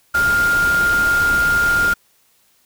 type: tone in noise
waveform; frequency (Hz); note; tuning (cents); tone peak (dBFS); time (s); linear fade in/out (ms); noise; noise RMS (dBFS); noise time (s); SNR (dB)
sine; 1407; F6; +12; -13; 0.14-1.94; 10; pink; -26; 0.14-1.94; +10
effects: white hiss -58 dBFS RMS until 2.65 s